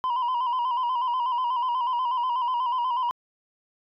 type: tone with vibrato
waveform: sine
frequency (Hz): 987.8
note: B5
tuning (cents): 0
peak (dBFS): -20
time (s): 0.04-3.11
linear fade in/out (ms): 0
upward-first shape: square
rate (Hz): 8.2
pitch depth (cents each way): 60
effects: tanh soft clip ceiling -22 dBFS